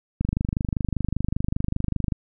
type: click train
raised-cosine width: 5 ms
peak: -11 dBFS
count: 49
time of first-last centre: 0.21-2.122 s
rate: 25.1 Hz
effects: none